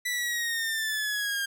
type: linear sweep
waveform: sawtooth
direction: down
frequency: 1980 to 1600 Hz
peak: -24 dBFS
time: 0.05-1.46 s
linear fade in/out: 10 ms
effects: none